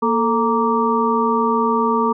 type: harmonic tone with a mistuned harmonic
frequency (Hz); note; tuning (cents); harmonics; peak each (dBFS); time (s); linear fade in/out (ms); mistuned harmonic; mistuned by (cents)
233.1; A#3; 0; 1 / 2 / 4 / 5; -20 / -20 / -20 / -20; 0.02-2.13; 10; 2; -88
effects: none